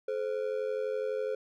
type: ring-modulated tone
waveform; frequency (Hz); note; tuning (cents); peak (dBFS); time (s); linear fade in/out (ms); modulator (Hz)
triangle; 476.1; A#4; +37; -25; 0.08-1.35; 5; 46
effects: none